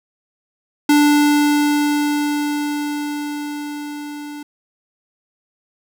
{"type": "tone with level ramp", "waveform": "square", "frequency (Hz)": 293.7, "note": "D4", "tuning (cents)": 0, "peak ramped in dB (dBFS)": [-10, -30], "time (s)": [0.89, 4.43], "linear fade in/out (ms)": 5, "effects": []}